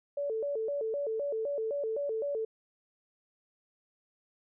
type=tone with vibrato; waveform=sine; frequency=503 Hz; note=B4; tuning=32 cents sharp; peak=-30 dBFS; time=0.17-2.45 s; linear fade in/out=5 ms; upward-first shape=square; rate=3.9 Hz; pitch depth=220 cents each way; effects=none